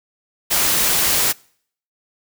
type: noise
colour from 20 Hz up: white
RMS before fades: -17 dBFS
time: 0.5-1.33 s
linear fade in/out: 20 ms
effects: noise-tail reverb RT60 0.6 s tail -26 dB re dry